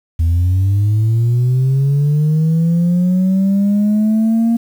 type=linear sweep; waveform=sine; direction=up; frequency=80.5 to 233.1 Hz; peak=-8 dBFS; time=0.19-4.57 s; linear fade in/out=10 ms; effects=tanh soft clip ceiling -9 dBFS + 7-bit